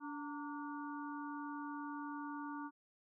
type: harmonic tone with a mistuned harmonic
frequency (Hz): 289.3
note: D4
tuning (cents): -26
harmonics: 1 / 3 / 4 / 5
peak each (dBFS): -44 / -48 / -50 / -52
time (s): 0-2.71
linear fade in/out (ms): 50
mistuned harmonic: 3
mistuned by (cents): +84
effects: none